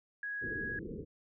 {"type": "tone", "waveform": "sine", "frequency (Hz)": 1661.2, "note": "G#6", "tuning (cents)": 0, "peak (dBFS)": -36, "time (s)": [0.23, 0.79], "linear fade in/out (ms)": 2}
{"type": "low-pass noise", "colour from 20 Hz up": "white", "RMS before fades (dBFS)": -43, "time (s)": [0.41, 1.05], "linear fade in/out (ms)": 20, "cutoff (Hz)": 480, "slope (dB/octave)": 96}
{"effects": []}